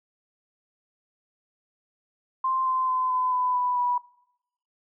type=tone with pitch steps; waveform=sine; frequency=1046.5 / 1035.1 / 1023.8 / 1012.6 / 1001.6 / 990.6 / 979.8 Hz; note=C6 / C6 / C6 / B5 / B5 / B5 / B5; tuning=0 / -19 / -38 / +43 / +24 / +5 / -14 cents; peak=-22 dBFS; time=2.44-3.98 s; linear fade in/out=5 ms; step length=220 ms; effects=noise-tail reverb RT60 0.8 s tail -21 dB re dry